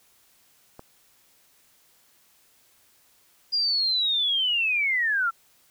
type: click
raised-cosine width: 1 ms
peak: -27 dBFS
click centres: 0.794 s
type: linear sweep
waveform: sine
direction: down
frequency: 4879 to 1318.5 Hz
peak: -21 dBFS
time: 3.52-5.31 s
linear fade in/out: 20 ms
effects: white hiss -61 dBFS RMS until 5.7 s